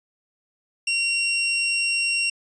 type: tone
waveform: sawtooth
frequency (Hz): 2749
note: F7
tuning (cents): -28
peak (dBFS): -17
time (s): 0.87-2.3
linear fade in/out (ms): 5
effects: resampled to 22050 Hz